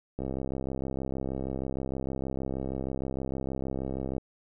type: click train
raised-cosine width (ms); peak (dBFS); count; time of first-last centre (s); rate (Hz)
2; -20; 266; 0.19-4.181; 66.4
effects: none